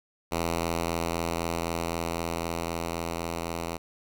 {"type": "tone with level ramp", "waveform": "5% pulse", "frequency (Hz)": 83.9, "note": "E2", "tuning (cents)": 31, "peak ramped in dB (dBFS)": [-15, -20], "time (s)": [0.31, 3.78], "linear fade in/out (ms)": 20, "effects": []}